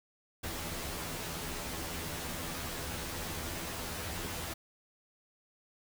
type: noise with comb filter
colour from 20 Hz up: pink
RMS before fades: -39 dBFS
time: 0.43-4.54 s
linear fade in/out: 10 ms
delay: 12 ms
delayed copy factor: +0.85
effects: none